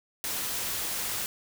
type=noise; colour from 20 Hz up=white; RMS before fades=-32 dBFS; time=0.24-1.26 s; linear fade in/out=0 ms; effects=none